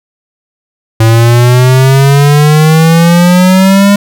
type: exponential sweep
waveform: square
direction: up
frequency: 111.4 to 203.5 Hz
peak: -3 dBFS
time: 1-3.96 s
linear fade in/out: 5 ms
effects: none